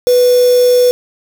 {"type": "tone with quantisation", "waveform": "sine", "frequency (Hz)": 493.9, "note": "B4", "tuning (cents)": 0, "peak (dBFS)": -6, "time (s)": [0.07, 0.91], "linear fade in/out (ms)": 0, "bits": 3, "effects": []}